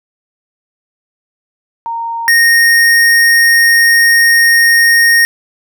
sine / square tone pair in turn, 924 / 1855.5 Hz, A#5 / A#6, -16 / -9 cents, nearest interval octave, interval 1207 cents, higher second, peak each -16 / -6 dBFS, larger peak second, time 1.86-2.28 / 2.28-5.25 s, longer second, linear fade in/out 0 ms, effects none

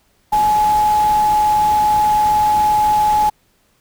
sine tone in noise, 846 Hz, G#5, 32 cents sharp, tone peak -11 dBFS, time 0.32-3.3 s, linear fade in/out 10 ms, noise pink, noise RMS -29 dBFS, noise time 0.32-3.3 s, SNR +15 dB, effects pink hiss -59 dBFS RMS until 3.8 s

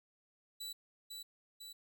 sawtooth tone with echo, 3951 Hz, B7, in tune, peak -39 dBFS, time 0.6-0.73 s, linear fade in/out 10 ms, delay 500 ms, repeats 2, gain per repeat -3 dB, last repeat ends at 1.73 s, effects none

